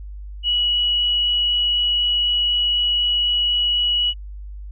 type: tone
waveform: sine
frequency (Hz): 2926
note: F#7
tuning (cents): -20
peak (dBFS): -16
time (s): 0.43-4.14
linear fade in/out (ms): 50
effects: added 50 Hz sine -31 dBFS peak until 4.71 s